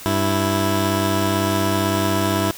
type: tone pair together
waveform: 15% pulse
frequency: 97.88 / 329.6 Hz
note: G2 / E4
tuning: -2 / 0 cents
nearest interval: octave + major sixth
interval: 2102 cents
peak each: -14 dBFS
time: 0.06-2.51 s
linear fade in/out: 0 ms
effects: white hiss -37 dBFS RMS until 2.57 s